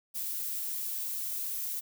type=noise; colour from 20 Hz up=violet; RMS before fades=-35 dBFS; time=0.14-1.81 s; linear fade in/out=20 ms; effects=none

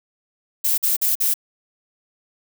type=noise bursts; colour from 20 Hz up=violet; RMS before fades=-19 dBFS; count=4; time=0.64-1.341 s; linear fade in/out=10 ms; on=140 ms; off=47 ms; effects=none

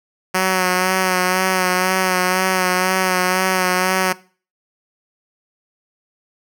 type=tone with vibrato; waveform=5% pulse; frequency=185 Hz; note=F#3; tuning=in tune; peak=-4 dBFS; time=0.34-4.13 s; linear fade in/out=10 ms; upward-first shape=sine; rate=2 Hz; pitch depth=28 cents each way; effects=noise-tail reverb RT60 0.4 s tail -20 dB re dry

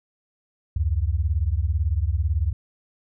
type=beating tone pair; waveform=sine; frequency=70.3 / 88.3 Hz; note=C#2 / F2; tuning=+25 / +20 cents; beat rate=18 Hz; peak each=-22 / -23 dBFS; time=0.76-2.53 s; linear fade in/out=5 ms; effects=none

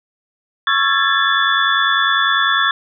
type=tone cluster; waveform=sine; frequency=1107 / 1341 / 1657 / 1747 / 3457 Hz; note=C#6 / E6 / G#6 / A6 / A7; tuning=-3 / +29 / -4 / -13 / -31 cents; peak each=-19 dBFS; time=0.67-2.71 s; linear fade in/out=2 ms; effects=none

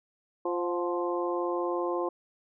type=harmonic tone with a mistuned harmonic; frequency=174.61 Hz; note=F3; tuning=in tune; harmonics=2 / 3 / 4 / 5 / 6; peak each=-30 / -33 / -38 / -38 / -35 dBFS; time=0.45-2.09 s; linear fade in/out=5 ms; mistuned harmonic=4; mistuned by=+41 cents; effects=none

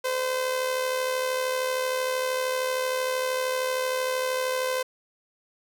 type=tone with amplitude modulation; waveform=sawtooth; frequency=513 Hz; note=C5; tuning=34 cents flat; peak=-19 dBFS; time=0.04-4.83 s; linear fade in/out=10 ms; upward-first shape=sine; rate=73 Hz; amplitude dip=45%; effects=none

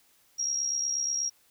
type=tone with amplitude modulation; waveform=sine; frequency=5630 Hz; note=F8; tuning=13 cents sharp; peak=-24 dBFS; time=0.38-1.3 s; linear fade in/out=20 ms; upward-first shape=sine; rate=68.3 Hz; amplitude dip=60%; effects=white hiss -64 dBFS RMS until 1.5 s

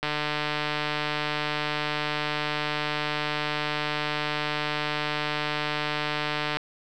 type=click train; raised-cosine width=0.3 ms; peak=-11 dBFS; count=982; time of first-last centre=0.03-6.57 s; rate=150 Hz; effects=none

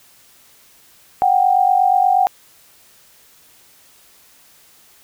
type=tone pair together; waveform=sine; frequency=735.6 / 784 Hz; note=F#5 / G5; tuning=-10 / 0 cents; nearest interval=minor second; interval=110 cents; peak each=-14 dBFS; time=1.22-2.27 s; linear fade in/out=0 ms; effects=white hiss -50 dBFS RMS until 5.03 s

